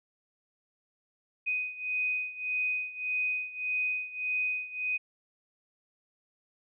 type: beating tone pair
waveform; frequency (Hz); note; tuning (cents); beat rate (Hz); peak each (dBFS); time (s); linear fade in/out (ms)
sine; 2498 / 2499.7; D#7 / D#7; +6 / +7; 1.7; -31 / -34; 1.46-4.98; 20
effects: none